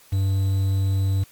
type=tone with quantisation; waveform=triangle; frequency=96.8 Hz; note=G2; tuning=21 cents flat; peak=-16 dBFS; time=0.12-1.24 s; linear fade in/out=10 ms; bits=7; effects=white hiss -52 dBFS RMS until 1.31 s + MP3 96 kbps